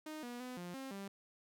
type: tone with pitch steps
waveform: sawtooth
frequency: 309.1 / 242.1 / 251.5 / 176.4 / 267.2 / 197.2 Hz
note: D#4 / B3 / B3 / F3 / C4 / G3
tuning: -11 / -34 / +32 / +18 / +36 / +11 cents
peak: -40 dBFS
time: 0.06-1.08 s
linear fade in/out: 5 ms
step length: 170 ms
effects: none